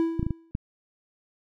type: tone with exponential decay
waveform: triangle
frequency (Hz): 329.6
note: E4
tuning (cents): 0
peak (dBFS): -17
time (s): 0-0.51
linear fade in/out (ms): 0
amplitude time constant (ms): 110
type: clicks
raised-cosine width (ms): 5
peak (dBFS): -14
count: 5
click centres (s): 0.195 / 0.229 / 0.266 / 0.307 / 0.551
effects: none